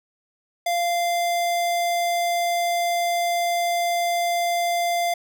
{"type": "tone", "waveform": "square", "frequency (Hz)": 693, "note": "F5", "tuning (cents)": -14, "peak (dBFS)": -21, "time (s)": [0.66, 5.14], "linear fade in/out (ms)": 5, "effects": []}